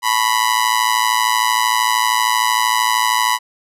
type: tone with amplitude modulation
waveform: sawtooth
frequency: 987.8 Hz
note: B5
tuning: in tune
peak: -6 dBFS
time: 0.02-3.39 s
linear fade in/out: 50 ms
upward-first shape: sine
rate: 113 Hz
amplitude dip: 90%
effects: resampled to 32000 Hz